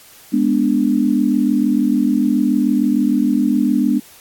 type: chord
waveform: sine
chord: G# diminished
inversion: none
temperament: equal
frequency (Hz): 207.7 / 246.9 / 293.7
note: G#3 / B3 / D4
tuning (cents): 0 / 0 / 0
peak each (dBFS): -18 / -16 / -17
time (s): 0.32-4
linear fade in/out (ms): 20
effects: white hiss -44 dBFS RMS until 4.2 s + AAC 64 kbps